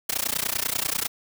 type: noise with amplitude modulation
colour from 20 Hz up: white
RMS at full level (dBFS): -23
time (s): 0.09-1.08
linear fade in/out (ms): 5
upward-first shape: sine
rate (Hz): 30.2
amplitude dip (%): 100
effects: none